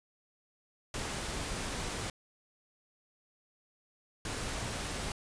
pink noise bursts at uneven times, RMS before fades -37 dBFS, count 2, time 0.94-2.1 / 4.25-5.12 s, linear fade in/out 2 ms, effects resampled to 22050 Hz

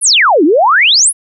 sine exponential two-way sweep, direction down then up, 11350 to 276.9 to 11350 Hz, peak -5 dBFS, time 0.01-1.13 s, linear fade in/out 50 ms, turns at 0.44 s, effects none

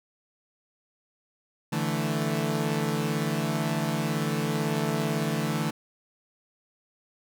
sawtooth chord, D suspended second, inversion none, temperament equal, 146.83 / 164.81 / 220 Hz, D3 / E3 / A3, 0 / 0 / 0 cents, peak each -26 dBFS, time 1.72-5.71 s, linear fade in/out 10 ms, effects none

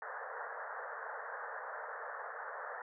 white band-pass noise, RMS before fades -44 dBFS, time 0.02-2.82 s, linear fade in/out 2 ms, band 450 to 1800 Hz, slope 96 dB/octave, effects none

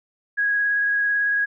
sine tone with vibrato, 1655 Hz, G#6, 6 cents flat, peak -18 dBFS, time 0.37-1.46 s, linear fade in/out 20 ms, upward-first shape triangle, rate 18 Hz, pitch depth 15 cents each way, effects none

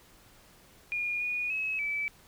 sine tone with pitch steps, 2429 / 2455 / 2570 / 2306 Hz, D#7 / D#7 / E7 / D7, -42 / -24 / -45 / -32 cents, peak -29 dBFS, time 0.92-2.08 s, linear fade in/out 0 ms, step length 290 ms, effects pink hiss -58 dBFS RMS until 2.27 s

